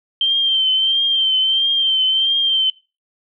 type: tone with vibrato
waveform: sine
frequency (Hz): 3136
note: G7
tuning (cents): 0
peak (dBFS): -13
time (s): 0.21-2.7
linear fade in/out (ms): 2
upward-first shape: triangle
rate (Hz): 1.5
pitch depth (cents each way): 50
effects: noise-tail reverb RT60 0.3 s tail -21 dB re dry